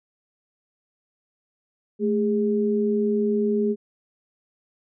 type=tone pair together; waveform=sine; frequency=217.3 / 410.2 Hz; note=A3 / G#4; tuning=-21 / -21 cents; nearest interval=major seventh; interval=1100 cents; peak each=-22 dBFS; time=1.99-3.76 s; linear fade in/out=50 ms; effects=none